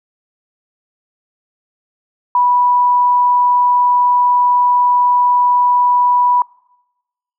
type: tone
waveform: sine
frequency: 982 Hz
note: B5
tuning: 10 cents flat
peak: -9 dBFS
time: 2.35-6.42 s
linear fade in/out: 2 ms
effects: noise-tail reverb RT60 1.0 s tail -24 dB re dry